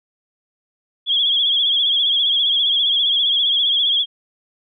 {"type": "tone with vibrato", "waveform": "sine", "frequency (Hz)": 3324, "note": "G#7", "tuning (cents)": 1, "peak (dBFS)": -14, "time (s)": [1.06, 4.06], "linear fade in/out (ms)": 50, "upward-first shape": "triangle", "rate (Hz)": 15, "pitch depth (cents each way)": 79, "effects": []}